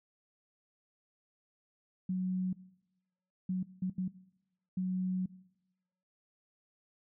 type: tone bursts at uneven times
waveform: sine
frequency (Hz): 184.8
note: F#3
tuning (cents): -2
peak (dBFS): -30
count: 5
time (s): 2.09-2.53 / 3.49-3.63 / 3.82-3.9 / 3.98-4.08 / 4.77-5.26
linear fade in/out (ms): 5
effects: noise-tail reverb RT60 0.9 s tail -20 dB re dry